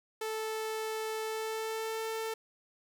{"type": "tone with pitch glide", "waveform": "sawtooth", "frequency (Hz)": [438.7, 445.3], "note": ["A4", "A4"], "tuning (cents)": [-5, 21], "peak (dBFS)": -30, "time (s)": [0.21, 2.34], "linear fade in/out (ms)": 5, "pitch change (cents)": 26, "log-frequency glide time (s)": [1.23, 2.02], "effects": ["10-bit"]}